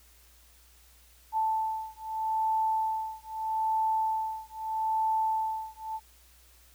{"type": "beating tone pair", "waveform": "sine", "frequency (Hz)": [880, 880.79], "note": ["A5", "A5"], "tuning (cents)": [0, 2], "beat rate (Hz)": 0.79, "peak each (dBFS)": -30, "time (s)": [1.32, 6], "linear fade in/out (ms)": 50, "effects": ["added 60 Hz sine -59 dBFS peak until 6.74 s", "white hiss -60 dBFS RMS until 6.74 s"]}